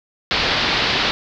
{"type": "low-pass noise", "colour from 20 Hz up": "white", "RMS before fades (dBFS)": -19, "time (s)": [0.31, 1.11], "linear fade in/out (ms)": 0, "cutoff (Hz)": 4700, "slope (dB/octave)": 48, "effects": []}